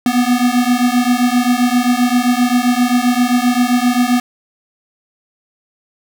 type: beating tone pair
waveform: square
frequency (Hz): 242.2 / 249.8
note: B3 / B3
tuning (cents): -34 / +20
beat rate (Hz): 7.6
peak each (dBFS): -15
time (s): 0.06-4.2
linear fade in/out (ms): 2
effects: none